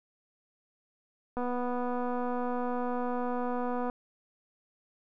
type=click train; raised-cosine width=1 ms; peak=-21 dBFS; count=623; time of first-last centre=1.37-3.898 s; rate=246 Hz; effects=none